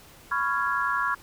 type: chord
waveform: sine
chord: C# dominant seventh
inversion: third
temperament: just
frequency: 997.9 / 1108.7 / 1385.9 / 1663.1 Hz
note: B5 / C#6 / E#6 / G#6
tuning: +18 / 0 / -14 / +2 cents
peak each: -31 / -28 / -28 / -29 dBFS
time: 0.31-1.15 s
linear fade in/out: 10 ms
effects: pink hiss -51 dBFS RMS until 1.22 s